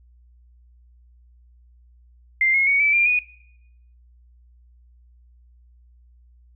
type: tone with pitch steps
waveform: sine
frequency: 2093 / 2163 / 2235 / 2310 / 2388 / 2468 Hz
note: C7 / C#7 / C#7 / D7 / D7 / D#7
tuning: 0 / -43 / +14 / -29 / +28 / -15 cents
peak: -15 dBFS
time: 2.41-3.19 s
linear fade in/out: 2 ms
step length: 130 ms
effects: noise-tail reverb RT60 0.8 s tail -20 dB re dry + added 60 Hz sine -50 dBFS peak until 6.55 s